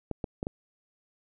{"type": "clicks", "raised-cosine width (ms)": 2, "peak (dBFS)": -18, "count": 4, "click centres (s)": [0.113, 0.242, 0.429, 0.469], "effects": []}